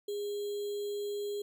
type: tone with sample-and-hold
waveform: sine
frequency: 410 Hz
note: G#4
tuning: 22 cents flat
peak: -33 dBFS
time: 0.08-1.42 s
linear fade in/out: 5 ms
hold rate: 3675 Hz
effects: none